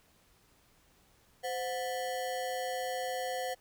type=ring-modulated tone; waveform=square; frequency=622.3 Hz; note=D#5; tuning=in tune; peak=-31 dBFS; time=1.43-3.55 s; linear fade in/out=20 ms; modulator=107 Hz; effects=pink hiss -66 dBFS RMS until 3.6 s